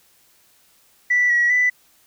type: tone with pitch steps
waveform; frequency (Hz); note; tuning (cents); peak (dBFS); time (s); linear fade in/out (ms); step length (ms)
sine; 1967 / 1922 / 1987; B6 / B6 / B6; -7 / -48 / +10; -13; 1.1-1.7; 10; 200
effects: tanh soft clip ceiling -10 dBFS + white hiss -57 dBFS RMS until 2.06 s